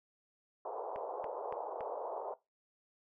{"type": "band-pass noise", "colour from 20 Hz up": "pink", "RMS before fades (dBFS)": -41, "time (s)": [0.65, 2.34], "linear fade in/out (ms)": 2, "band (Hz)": [430, 990], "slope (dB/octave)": 48}
{"type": "click train", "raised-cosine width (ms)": 0.5, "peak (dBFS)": -32, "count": 4, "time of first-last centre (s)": [0.96, 1.807], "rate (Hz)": 3.54}
{"effects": ["noise-tail reverb RT60 0.2 s tail -18 dB re dry"]}